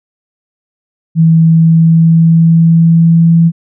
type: tone with pitch glide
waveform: sine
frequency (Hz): 162.9 to 166.52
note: E3 to E3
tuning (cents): -20 to +18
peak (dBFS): -3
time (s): 1.15-3.52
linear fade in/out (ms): 50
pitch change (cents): +38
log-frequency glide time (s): 1.41-3.38
effects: none